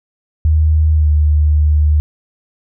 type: tone with pitch glide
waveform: sine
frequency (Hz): 77.78 to 75.35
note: D#2 to D2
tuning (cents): 0 to +45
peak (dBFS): -8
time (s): 0.45-2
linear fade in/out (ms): 0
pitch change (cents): -55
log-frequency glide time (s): 0.94-1.08
effects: none